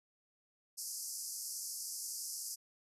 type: band-pass noise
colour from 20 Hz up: pink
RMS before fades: -43 dBFS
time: 0.77-2.56 s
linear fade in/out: 20 ms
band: 4800 to 13000 Hz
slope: 96 dB/octave
effects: none